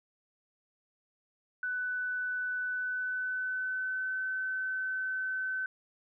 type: tone with pitch glide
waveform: sine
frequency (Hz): 1495 to 1523.8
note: F#6 to G6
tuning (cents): +17 to -49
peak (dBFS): -31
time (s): 1.63-5.66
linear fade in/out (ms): 2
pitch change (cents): +34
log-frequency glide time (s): 2.64-4.22
effects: none